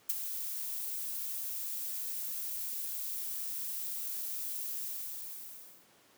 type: noise with ADSR envelope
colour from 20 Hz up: violet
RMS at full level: -28 dBFS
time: 0.09-5.87 s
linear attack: 10 ms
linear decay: 21 ms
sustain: -10 dB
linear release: 1100 ms
effects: pink hiss -63 dBFS RMS until 6.17 s + high-pass 200 Hz 12 dB/octave